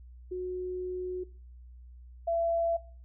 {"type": "tone pair in turn", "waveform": "sine", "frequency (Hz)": [365.3, 671.9], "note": ["F#4", "E5"], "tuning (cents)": [-22, 33], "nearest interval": "major seventh", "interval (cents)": 1055, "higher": "second", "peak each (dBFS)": [-32, -26], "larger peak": "second", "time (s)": [[0.31, 1.24], [2.27, 2.77]], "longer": "first", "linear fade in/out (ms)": 10, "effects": ["noise-tail reverb RT60 0.4 s tail -19 dB re dry", "added 61 Hz sine -47 dBFS peak until 3.04 s"]}